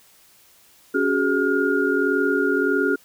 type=tone cluster; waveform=sine; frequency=279.2 / 375 / 416.6 / 1422 Hz; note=C#4 / F#4 / G#4 / F6; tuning=+13 / +23 / +5 / +31 cents; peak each=-23 dBFS; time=0.94-2.96 s; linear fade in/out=10 ms; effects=white hiss -54 dBFS RMS until 3.04 s